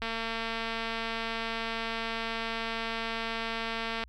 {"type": "click train", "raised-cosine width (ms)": 0.3, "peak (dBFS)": -18, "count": 913, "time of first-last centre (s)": [0.02, 4.038], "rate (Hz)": 227, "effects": ["added 60 Hz sine -51 dBFS peak until 4.08 s"]}